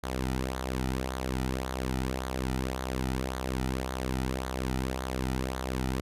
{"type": "tone with flanger", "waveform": "sawtooth", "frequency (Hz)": 64.6, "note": "C2", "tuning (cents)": -21, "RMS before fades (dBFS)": -32, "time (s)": [0.03, 6.01], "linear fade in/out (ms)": 10, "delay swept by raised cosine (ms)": [0.37, 1.87], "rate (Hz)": 1.8, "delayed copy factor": -0.6, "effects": ["resampled to 32000 Hz"]}